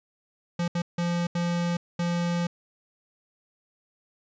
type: tone bursts at uneven times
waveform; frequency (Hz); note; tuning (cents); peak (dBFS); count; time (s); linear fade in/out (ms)
square; 172.9; F3; -17; -25; 5; 0.59-0.68 / 0.75-0.82 / 0.98-1.27 / 1.35-1.77 / 1.99-2.47; 5
effects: resampled to 16000 Hz